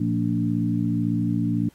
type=harmonic tone with a mistuned harmonic; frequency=58 Hz; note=A#1; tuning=8 cents flat; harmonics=2 / 3 / 4 / 5; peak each=-26 / -26 / -26 / -26 dBFS; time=0-1.69 s; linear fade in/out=5 ms; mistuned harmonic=4; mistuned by=-28 cents; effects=pink hiss -59 dBFS RMS until 1.74 s + AAC 48 kbps